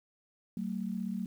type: tone pair together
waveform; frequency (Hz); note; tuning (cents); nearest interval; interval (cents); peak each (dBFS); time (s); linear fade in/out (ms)
sine; 189.8 / 225.7; F#3 / A3; +44 / +44; minor third; 300; -35 / -36; 0.57-1.26; 2
effects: 10-bit

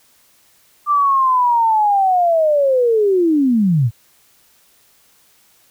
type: linear sweep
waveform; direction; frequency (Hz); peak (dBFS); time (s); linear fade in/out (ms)
sine; down; 1188 to 103.83; -11; 0.86-3.91; 50
effects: white hiss -54 dBFS RMS until 5.7 s

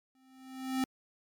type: tone with exponential growth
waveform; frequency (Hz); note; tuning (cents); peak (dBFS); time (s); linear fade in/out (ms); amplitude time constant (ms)
square; 261.6; C4; 0; -27; 0.15-0.84; 1; 150
effects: MP3 96 kbps

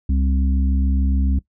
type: harmonic tone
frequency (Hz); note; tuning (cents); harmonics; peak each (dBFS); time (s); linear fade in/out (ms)
66.9; C2; +39; 1 / 3 / 4; -16 / -26 / -28; 0.09-1.39; 5
effects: noise-tail reverb RT60 0.1 s tail -18 dB re dry

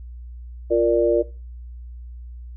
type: chord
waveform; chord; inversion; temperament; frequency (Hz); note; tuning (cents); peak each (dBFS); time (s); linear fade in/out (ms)
sine; Bb major; second; equal; 349.2 / 466.2 / 587.3; F4 / Bb4 / D5; 0 / 0 / 0; -19; 0.7-1.23; 20
effects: noise-tail reverb RT60 0.3 s tail -18 dB re dry + added 60 Hz sine -34 dBFS peak until 2.56 s

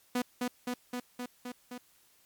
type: tone with echo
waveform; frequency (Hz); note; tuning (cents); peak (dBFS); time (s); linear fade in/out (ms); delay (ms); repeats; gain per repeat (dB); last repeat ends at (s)
sawtooth; 246.9; B3; 0; -24; 0.15-0.22; 5; 260; 6; -2; 1.78
effects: white hiss -65 dBFS RMS until 2.25 s + MP3 96 kbps

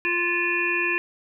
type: harmonic tone with a mistuned harmonic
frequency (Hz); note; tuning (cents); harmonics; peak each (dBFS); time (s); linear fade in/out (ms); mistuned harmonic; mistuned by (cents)
349.2; F4; 0; 1 / 3 / 5 / 7 / 8; -29 / -33 / -26 / -25 / -29; 0.05-0.98; 0; 8; -63
effects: none

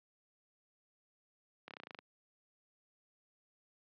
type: slowing click train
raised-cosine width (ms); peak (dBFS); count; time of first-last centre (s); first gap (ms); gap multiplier
0.3; -30; 10; 1.68-1.989; 28; 1.05
effects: high-pass 200 Hz 12 dB/octave + low-pass 4000 Hz 12 dB/octave

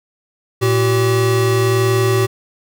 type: tone pair together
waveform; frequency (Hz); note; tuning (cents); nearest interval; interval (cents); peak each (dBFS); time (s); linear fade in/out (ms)
square; 113.9 / 383.1; A#2 / G4; -40 / -40; octave + major sixth; 2100; -16; 0.61-2.27; 20
effects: none

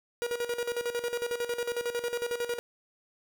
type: tone with tremolo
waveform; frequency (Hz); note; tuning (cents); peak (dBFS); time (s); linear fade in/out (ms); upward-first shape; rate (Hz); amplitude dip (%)
45% pulse; 478; A#4; +43; -28; 0.22-2.59; 0; square; 11; 70
effects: none

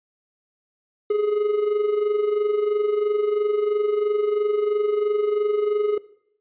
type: tone with amplitude modulation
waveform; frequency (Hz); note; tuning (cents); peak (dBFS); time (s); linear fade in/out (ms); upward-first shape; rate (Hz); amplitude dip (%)
triangle; 418.4; G#4; +13; -14; 1.1-5.98; 5; sine; 23; 55
effects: noise-tail reverb RT60 0.7 s tail -19 dB re dry + resampled to 8000 Hz

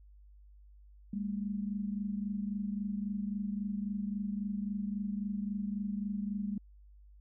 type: tone pair together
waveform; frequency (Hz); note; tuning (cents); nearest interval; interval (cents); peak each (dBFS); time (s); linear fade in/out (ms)
sine; 200.3 / 224; G3 / A3; +38 / +31; major second; 193; -34 / -39; 1.13-6.58; 5
effects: added 50 Hz sine -54 dBFS peak until 7.2 s

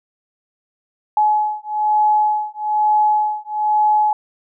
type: beating tone pair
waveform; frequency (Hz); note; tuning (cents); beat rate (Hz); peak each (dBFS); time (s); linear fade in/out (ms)
sine; 848 / 849.1; G#5 / G#5; +36 / +38; 1.1; -17; 1.17-4.13; 2
effects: none

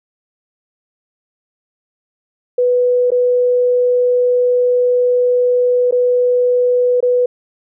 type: tone with dropouts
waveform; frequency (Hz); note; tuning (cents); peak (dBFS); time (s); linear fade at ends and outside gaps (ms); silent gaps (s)
sine; 493.9; B4; 0; -10; 2.58-7.26; 5; 3.105-3.117 / 5.911-5.923 / 7.005-7.026
effects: none

